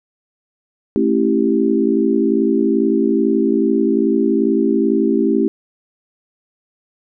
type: chord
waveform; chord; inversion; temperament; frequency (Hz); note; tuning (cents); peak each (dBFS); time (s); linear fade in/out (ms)
sine; A dominant seventh; none; equal with one note detuned; 220 / 271.5 / 329.6 / 392; A3 / C#4 / E4 / G4; 0 / -36 / 0 / 0; -18; 0.96-5.48; 0
effects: none